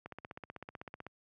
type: click train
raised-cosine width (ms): 0.5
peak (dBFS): -29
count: 17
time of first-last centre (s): 0.06-1.066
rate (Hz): 15.9
effects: high-pass 80 Hz 12 dB/octave